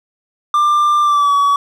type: tone with pitch glide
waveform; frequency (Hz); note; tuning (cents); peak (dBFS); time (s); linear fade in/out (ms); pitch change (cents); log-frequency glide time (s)
triangle; 1189 to 1134.7; D6 to C#6; +21 to +40; -8; 0.54-1.56; 2; -81; 1.02-1.34
effects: none